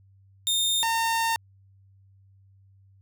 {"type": "tone pair in turn", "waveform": "sawtooth", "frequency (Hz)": [3646, 911.5], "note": ["A#7", "A#5"], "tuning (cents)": [-39, -39], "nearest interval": "2 octaves", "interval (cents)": 2400, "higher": "first", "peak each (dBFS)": [-19, -19], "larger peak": "neither", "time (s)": [[0.47, 0.83], [0.83, 1.36]], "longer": "second", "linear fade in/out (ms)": 0, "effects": ["added 97 Hz sine -54 dBFS peak until 3.01 s"]}